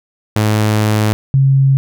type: tone pair in turn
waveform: sawtooth / sine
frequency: 107.1 / 135.64 Hz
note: A2 / C#3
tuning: -46 / -37 cents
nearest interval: major third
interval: 409 cents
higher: second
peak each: -7 dBFS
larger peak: neither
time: 0.36-1.13 / 1.34-1.77 s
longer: first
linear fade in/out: 0 ms
effects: none